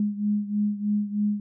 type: beating tone pair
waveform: sine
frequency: 206.6 / 209.8 Hz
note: G#3 / G#3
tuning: -9 / +18 cents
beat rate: 3.2 Hz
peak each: -24 / -28 dBFS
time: 0-1.4 s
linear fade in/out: 2 ms
effects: none